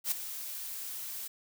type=noise with ADSR envelope; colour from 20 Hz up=blue; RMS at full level=-28 dBFS; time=0.04-1.28 s; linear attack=75 ms; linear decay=9 ms; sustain=-12 dB; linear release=9 ms; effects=none